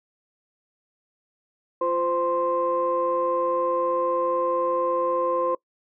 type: tone cluster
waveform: sine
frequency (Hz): 347.8 / 517 / 1046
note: F4 / C5 / C6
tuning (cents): -7 / -21 / -1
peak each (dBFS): -29 / -23 / -25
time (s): 1.81-5.55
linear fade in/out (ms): 5
effects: noise-tail reverb RT60 0.1 s tail -22 dB re dry + tanh soft clip ceiling -12 dBFS